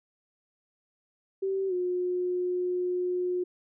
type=tone with pitch glide; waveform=sine; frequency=386.1 to 360.2 Hz; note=G4 to F#4; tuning=-26 to -46 cents; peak=-26 dBFS; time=1.42-3.44 s; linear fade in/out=10 ms; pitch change=-120 cents; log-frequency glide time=1.68-1.73 s; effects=none